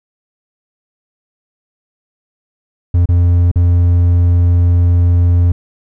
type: tone with dropouts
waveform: triangle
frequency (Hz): 87.31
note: F2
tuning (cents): 0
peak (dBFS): -5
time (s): 2.94-5.52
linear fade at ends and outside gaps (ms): 5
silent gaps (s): 3.058-3.088 / 3.515-3.557
effects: none